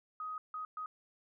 sine tone bursts at uneven times, 1255 Hz, D#6, 15 cents sharp, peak -38 dBFS, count 3, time 0.2-0.38 / 0.54-0.65 / 0.77-0.86 s, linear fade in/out 2 ms, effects none

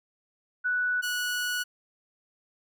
sine / sawtooth tone pair in turn, 1480 / 1468.9 Hz, F#6 / F#6, 0 / -13 cents, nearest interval unison, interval 13 cents, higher first, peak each -24 dBFS, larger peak neither, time 0.64-1.02 / 1.02-1.64 s, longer second, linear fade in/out 20 ms, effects none

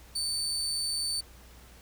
30% pulse tone, 4538 Hz, C#8, 40 cents sharp, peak -26 dBFS, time 0.15-1.21 s, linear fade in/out 10 ms, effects added 60 Hz sine -52 dBFS peak until 1.81 s + pink hiss -55 dBFS RMS until 1.81 s

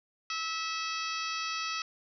harmonic tone, 650 Hz, E5, 24 cents flat, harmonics 2 / 3 / 4 / 5 / 6 / 7 / 8 / 9, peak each -36 / -43 / -38 / -43 / -44 / -42 / -42 / -46 dBFS, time 0.3-1.82 s, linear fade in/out 2 ms, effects none

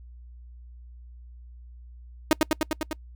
sawtooth tone with echo, 311.1 Hz, D#4, in tune, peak -12 dBFS, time 2.31-2.33 s, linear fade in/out 0 ms, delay 100 ms, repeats 6, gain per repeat -2 dB, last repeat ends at 2.93 s, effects noise-tail reverb RT60 0.1 s tail -25 dB re dry + added 60 Hz sine -43 dBFS peak until 3.15 s

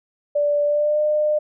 sine tone with pitch glide, 584 to 603.9 Hz, D5 to D5, -10 to +48 cents, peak -16 dBFS, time 0.35-1.39 s, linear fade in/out 10 ms, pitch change +58 cents, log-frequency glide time 0.64-1 s, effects none

